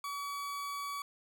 40% pulse tone, 1138 Hz, C#6, 45 cents sharp, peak -36 dBFS, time 0.04-1.02 s, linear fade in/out 2 ms, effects none

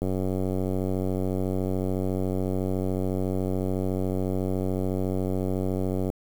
click train, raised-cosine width 2 ms, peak -15 dBFS, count 572, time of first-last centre 0.02-6.101 s, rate 93.9 Hz, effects 7-bit

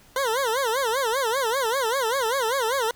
20% pulse tone with vibrato, 493.9 Hz, B4, in tune, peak -17 dBFS, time 0.16-2.91 s, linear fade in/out 2 ms, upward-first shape sine, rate 5.1 Hz, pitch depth 210 cents each way, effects pink hiss -54 dBFS RMS until 2.95 s

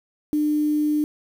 sine tone with quantisation, 300 Hz, D4, 37 cents sharp, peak -18 dBFS, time 0.33-1.04 s, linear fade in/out 0 ms, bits 7, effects none

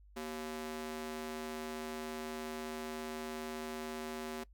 sawtooth ring-modulated tone, 311.1 Hz, D#4, in tune, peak -33 dBFS, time 0.16-4.44 s, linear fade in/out 10 ms, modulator 73.9 Hz, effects noise-tail reverb RT60 0.1 s tail -21 dB re dry + added 50 Hz sine -57 dBFS peak until 4.53 s

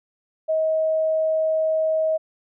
sine tone, 634 Hz, D#5, 32 cents sharp, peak -18 dBFS, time 0.48-2.18 s, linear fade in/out 20 ms, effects none

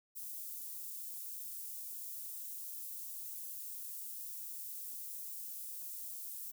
white high-pass noise, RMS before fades -45 dBFS, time 0.15-6.52 s, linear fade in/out 20 ms, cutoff 11000 Hz, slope 12 dB/octave, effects none

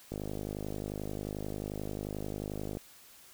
click train, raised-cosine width 2 ms, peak -24 dBFS, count 137, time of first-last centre 0.12-2.771 s, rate 51.3 Hz, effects white hiss -56 dBFS RMS until 3.33 s

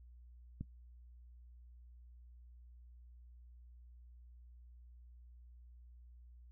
click, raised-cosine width 5 ms, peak -29 dBFS, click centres 0.61 s, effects noise-tail reverb RT60 0.1 s tail -17 dB re dry + added 60 Hz sine -55 dBFS peak until 6.51 s

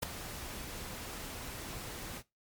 pink noise with ADSR envelope, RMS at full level -29 dBFS, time 0.02-2.23 s, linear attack 13 ms, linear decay 3 ms, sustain -14 dB, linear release 59 ms, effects noise-tail reverb RT60 0.2 s tail -19 dB re dry + MP3 96 kbps

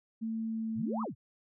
sine tone with pitch glide, 223.8 to 222 Hz, A3 to A3, +30 to +16 cents, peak -32 dBFS, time 0.21-1.06 s, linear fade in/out 20 ms, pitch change -14 cents, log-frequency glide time 0.44-0.87 s
sine exponential two-way sweep, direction up then down, 87.31 to 1303 to 87.31 Hz, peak -35 dBFS, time 0.75-1.15 s, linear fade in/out 50 ms, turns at 1.02 s
effects none

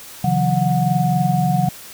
sine tone cluster, 137.2 / 160.8 / 181.5 / 730 Hz, C#3 / E3 / F#3 / F#5, -17 / -43 / -33 / -24 cents, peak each -20 dBFS, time 0.24-1.69 s, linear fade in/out 5 ms, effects white hiss -38 dBFS RMS until 1.93 s

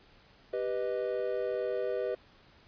triangle chord, G augmented, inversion none, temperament equal, 392 / 493.9 / 622.3 Hz, G4 / B4 / D#5, 0 / 0 / 0 cents, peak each -33 / -31 / -34 dBFS, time 0.53-2.15 s, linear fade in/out 5 ms, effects pink hiss -60 dBFS RMS until 2.67 s + resampled to 11025 Hz

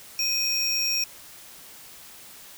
square tone pair together, 2502 / 5578 Hz, D#7 / F8, +9 / -3 cents, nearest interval octave + major second, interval 1388 cents, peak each -31 / -24 dBFS, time 0.19-1.04 s, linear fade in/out 2 ms, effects white hiss -46 dBFS RMS until 2.57 s

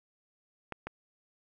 clicks, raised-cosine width 0.5 ms, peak -22 dBFS, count 2, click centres 0.723 / 0.87 s, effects none

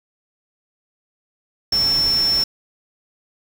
sine tone in noise, 5400 Hz, E8, 41 cents sharp, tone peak -15 dBFS, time 1.72-2.44 s, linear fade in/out 5 ms, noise pink, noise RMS -30 dBFS, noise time 1.72-2.44 s, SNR +12 dB, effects none

